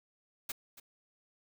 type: noise with echo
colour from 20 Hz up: white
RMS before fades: -38 dBFS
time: 0.49-0.52 s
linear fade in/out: 5 ms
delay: 280 ms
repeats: 1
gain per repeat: -15 dB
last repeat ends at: 0.8 s
effects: none